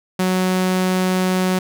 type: tone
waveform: sawtooth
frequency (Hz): 185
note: F#3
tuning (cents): 0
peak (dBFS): -12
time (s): 0.19-1.59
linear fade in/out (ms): 5
effects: none